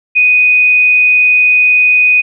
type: tone with frequency modulation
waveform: sine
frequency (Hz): 2489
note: D#7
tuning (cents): 0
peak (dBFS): -5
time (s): 0.15-2.22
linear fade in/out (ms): 20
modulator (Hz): 48.8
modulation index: 0.21
effects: none